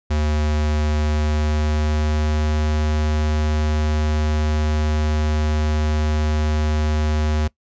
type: tone with pitch glide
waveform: square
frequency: 75.6 to 76.3 Hz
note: D#2 to D#2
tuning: -49 to -33 cents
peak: -18 dBFS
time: 0.1-7.48 s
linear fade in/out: 10 ms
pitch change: +16 cents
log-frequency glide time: 0.95-2.55 s
effects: noise-tail reverb RT60 0.1 s tail -21 dB re dry + resampled to 16000 Hz